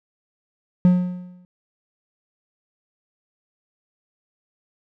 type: tone with exponential decay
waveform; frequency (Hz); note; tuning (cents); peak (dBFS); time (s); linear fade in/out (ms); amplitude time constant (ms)
triangle; 180; F#3; -47; -7; 0.85-1.45; 0; 130
effects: none